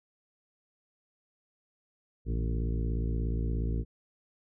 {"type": "harmonic tone with a mistuned harmonic", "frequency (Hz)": 56.9, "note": "A#1", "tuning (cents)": -41, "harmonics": [1, 2, 3, 4, 5, 6, 7, 8], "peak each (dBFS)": [-29, -35, -39, -41, -43, -45, -46, -47], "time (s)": [2.25, 3.85], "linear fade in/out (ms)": 50, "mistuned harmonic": 3, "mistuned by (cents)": -90, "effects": []}